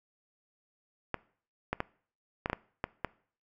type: clicks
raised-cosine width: 0.5 ms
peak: -15 dBFS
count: 8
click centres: 1.143 / 1.73 / 1.804 / 2.459 / 2.499 / 2.531 / 2.841 / 3.047 s
effects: noise-tail reverb RT60 0.5 s tail -22 dB re dry